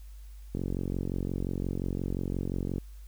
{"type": "click train", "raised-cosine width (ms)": 3, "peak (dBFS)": -19, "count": 103, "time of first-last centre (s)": [0.55, 2.782], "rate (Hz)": 45.7, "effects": ["added 50 Hz sine -43 dBFS peak until 3.07 s", "white hiss -63 dBFS RMS until 3.07 s"]}